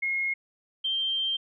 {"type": "tone pair in turn", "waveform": "sine", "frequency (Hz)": [2155, 3153], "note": ["C#7", "G7"], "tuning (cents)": [-49, 9], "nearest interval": "perfect fifth", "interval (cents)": 658, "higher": "second", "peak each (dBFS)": -25, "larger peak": "neither", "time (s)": [[0.02, 0.34], [0.84, 1.37]], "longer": "second", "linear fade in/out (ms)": 10, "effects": []}